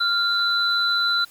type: tone pair together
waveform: sine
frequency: 1393 / 3997 Hz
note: F6 / B7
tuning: -5 / +20 cents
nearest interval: octave + tritone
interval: 1825 cents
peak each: -21 dBFS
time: 0-1.25 s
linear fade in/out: 10 ms
effects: white hiss -50 dBFS RMS until 1.3 s + Opus 24 kbps